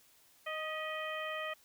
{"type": "harmonic tone with a mistuned harmonic", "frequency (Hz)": 622.3, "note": "D#5", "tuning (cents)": 0, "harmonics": [1, 2, 3, 4, 5], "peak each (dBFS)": [-41, -42, -42, -45, -47], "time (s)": [0.46, 1.54], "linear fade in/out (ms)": 10, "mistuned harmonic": 3, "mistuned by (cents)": 50, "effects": ["white hiss -65 dBFS RMS until 1.64 s"]}